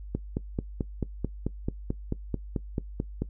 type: click train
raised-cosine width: 3 ms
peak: -15 dBFS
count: 15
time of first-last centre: 0.15-3.22 s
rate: 4.56 Hz
effects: noise-tail reverb RT60 0.1 s tail -19 dB re dry + added 50 Hz sine -38 dBFS peak until 3.29 s